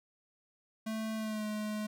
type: tone with pitch glide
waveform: square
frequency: 220 to 212.5 Hz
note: A3 to G#3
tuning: 0 to +40 cents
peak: -35 dBFS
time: 0.86-1.87 s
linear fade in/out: 10 ms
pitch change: -60 cents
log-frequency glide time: 1.16-1.46 s
effects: none